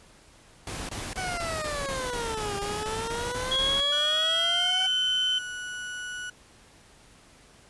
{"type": "noise bursts", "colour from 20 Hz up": "pink", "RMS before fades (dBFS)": -35, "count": 13, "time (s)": [0.67, 3.806], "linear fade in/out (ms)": 2, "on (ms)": 220, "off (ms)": 23}
{"type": "exponential two-way sweep", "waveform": "20% pulse", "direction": "down then up", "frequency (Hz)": [760, 397.6, 760], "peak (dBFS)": -26, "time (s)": [1.17, 4.87], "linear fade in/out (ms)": 10, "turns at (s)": 2.57}
{"type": "tone with pitch glide", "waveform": "sine", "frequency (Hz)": [3322, 3064], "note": ["G#7", "G7"], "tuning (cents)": [0, -40], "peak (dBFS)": -23, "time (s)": [3.51, 5.39], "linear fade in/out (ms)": 10, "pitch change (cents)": -140, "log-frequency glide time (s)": [4.22, 4.75]}
{"type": "tone", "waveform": "35% pulse", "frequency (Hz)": 1472, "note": "F#6", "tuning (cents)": -9, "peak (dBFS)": -32, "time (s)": [3.92, 6.3], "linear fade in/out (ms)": 5}
{"effects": ["pink hiss -55 dBFS RMS until 7.69 s", "resampled to 24000 Hz"]}